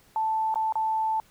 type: tone with dropouts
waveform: sine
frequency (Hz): 880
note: A5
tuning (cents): 0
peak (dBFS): -23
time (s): 0.16-1.2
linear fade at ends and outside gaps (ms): 1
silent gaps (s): 0.542-0.557 / 0.724-0.755
effects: pink hiss -59 dBFS RMS until 1.3 s